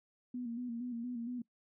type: tone with vibrato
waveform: sine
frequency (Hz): 240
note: B3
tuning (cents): -49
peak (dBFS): -37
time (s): 0.34-1.42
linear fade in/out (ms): 5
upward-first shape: square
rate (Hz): 4.3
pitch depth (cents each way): 53
effects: noise-tail reverb RT60 0.1 s tail -23 dB re dry